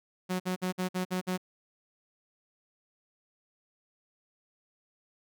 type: tone bursts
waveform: sawtooth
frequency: 183.6 Hz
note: F#3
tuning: 13 cents flat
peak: -25 dBFS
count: 7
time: 0.29-1.378 s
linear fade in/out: 20 ms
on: 110 ms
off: 53 ms
effects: none